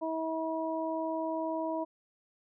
harmonic tone, 321.9 Hz, E4, 41 cents flat, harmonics 1 / 2 / 3, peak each -35 / -34 / -37 dBFS, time 0.01-1.85 s, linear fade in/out 20 ms, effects none

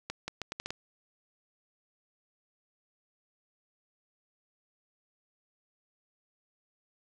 accelerating click train, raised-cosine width 0.2 ms, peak -18 dBFS, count 7, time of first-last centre 0.1-0.705 s, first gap 180 ms, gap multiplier 0.76, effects none

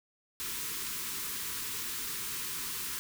white band-stop noise, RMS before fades -37 dBFS, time 0.4-2.99 s, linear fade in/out 0 ms, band 460 to 920 Hz, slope 96 dB/octave, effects none

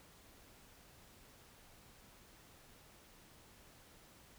silence, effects pink hiss -62 dBFS RMS until 4.38 s

